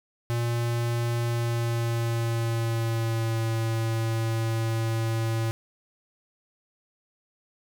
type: tone with pitch glide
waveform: square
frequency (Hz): 118.1 to 113.16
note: A#2 to A2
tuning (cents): +23 to +49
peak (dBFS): -25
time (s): 0.3-5.51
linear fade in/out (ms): 0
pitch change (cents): -74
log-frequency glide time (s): 1.24-3.41
effects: none